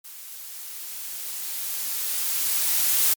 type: noise with level ramp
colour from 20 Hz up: blue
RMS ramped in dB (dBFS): -41 to -19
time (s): 0.04-3.14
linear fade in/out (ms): 10
effects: MP3 96 kbps